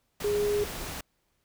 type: tone in noise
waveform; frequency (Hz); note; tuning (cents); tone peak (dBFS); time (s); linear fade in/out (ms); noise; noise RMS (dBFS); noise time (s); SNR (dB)
sine; 413.3; G#4; -8; -24; 0.24-0.64; 5; pink; -37; 0.2-1.01; +10
effects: pink hiss -74 dBFS RMS until 1.44 s